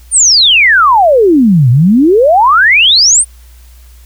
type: exponential two-way sweep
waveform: sine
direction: down then up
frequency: 9400 to 115.6 to 9400 Hz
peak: -3 dBFS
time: 0.11-3.25 s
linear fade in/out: 50 ms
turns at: 1.7 s
effects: added 60 Hz sine -34 dBFS peak until 4.05 s + white hiss -46 dBFS RMS until 4.05 s